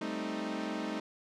sawtooth chord, A half-diminished seventh, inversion third, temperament equal, 196 / 220 / 261.6 / 311.1 Hz, G3 / A3 / C4 / Eb4, 0 / 0 / 0 / 0 cents, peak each -38 / -35 / -38 / -34 dBFS, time 0.01-1 s, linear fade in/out 5 ms, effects low-pass 5000 Hz 12 dB/octave

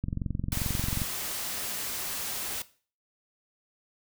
click train, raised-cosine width 5 ms, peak -18 dBFS, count 23, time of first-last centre 0.04-1.018 s, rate 22.5 Hz
white noise, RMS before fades -34 dBFS, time 0.52-2.62 s, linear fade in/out 2 ms
effects noise-tail reverb RT60 0.4 s tail -17 dB re dry

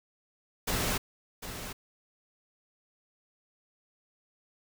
pink noise with echo, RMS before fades -30 dBFS, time 0.67-0.98 s, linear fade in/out 10 ms, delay 750 ms, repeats 1, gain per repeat -10 dB, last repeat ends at 1.73 s, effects none

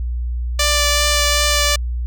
5% pulse tone with vibrato, 587.3 Hz, D5, in tune, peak -3 dBFS, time 0.59-1.76 s, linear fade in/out 5 ms, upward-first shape triangle, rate 2.6 Hz, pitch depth 12 cents each way, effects added 60 Hz sine -19 dBFS peak until 2.06 s

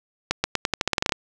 accelerating click train, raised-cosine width 0.2 ms, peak -3 dBFS, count 13, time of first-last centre 0.31-1.122 s, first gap 130 ms, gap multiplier 0.87, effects none

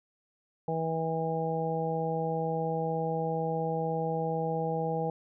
harmonic tone, 162.1 Hz, E3, 29 cents flat, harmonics 1 / 2 / 3 / 4 / 5, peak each -33 / -41 / -32 / -38 / -34 dBFS, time 0.68-5.1 s, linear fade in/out 2 ms, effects none

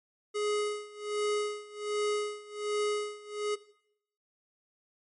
square tone with tremolo, 417.8 Hz, G#4, 10 cents sharp, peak -27 dBFS, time 0.34-3.56 s, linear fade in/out 20 ms, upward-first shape sine, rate 1.3 Hz, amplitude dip 90%, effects noise-tail reverb RT60 0.7 s tail -18 dB re dry + MP3 48 kbps

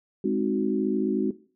sine chord, Ab dominant seventh, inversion none, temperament equal, 207.7 / 261.6 / 311.1 / 370 Hz, Ab3 / C4 / Eb4 / Gb4, 0 / 0 / 0 / 0 cents, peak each -27 / -28 / -30 / -26 dBFS, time 0.24-1.31 s, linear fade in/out 5 ms, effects noise-tail reverb RT60 0.4 s tail -17 dB re dry

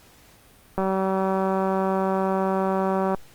click train, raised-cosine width 1 ms, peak -11 dBFS, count 453, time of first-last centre 0.78-3.146 s, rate 191 Hz, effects pink hiss -53 dBFS RMS until 3.34 s + Opus 48 kbps

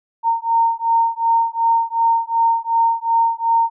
sine beating tone pair, 917 / 919.7 Hz, A#5 / A#5, -29 / -24 cents, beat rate 2.7 Hz, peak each -17 dBFS, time 0.23-3.7 s, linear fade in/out 50 ms, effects none

